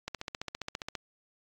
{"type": "click train", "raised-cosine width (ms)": 0.2, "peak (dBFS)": -18, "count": 14, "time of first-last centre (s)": [0.08, 0.952], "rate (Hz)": 14.9, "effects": ["AAC 64 kbps"]}